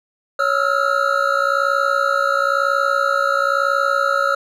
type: tone cluster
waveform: triangle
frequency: 556 / 1291 / 1352 / 1413 Hz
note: C#5 / E6 / E6 / F6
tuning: +5 / -37 / +43 / +20 cents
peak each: -19 dBFS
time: 0.39-4.35 s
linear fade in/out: 5 ms
effects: none